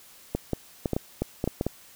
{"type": "clicks", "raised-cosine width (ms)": 2, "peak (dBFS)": -12, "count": 10, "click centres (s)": [0.35, 0.533, 0.858, 0.933, 0.965, 1.22, 1.441, 1.476, 1.611, 1.666], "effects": ["white hiss -52 dBFS RMS until 1.95 s"]}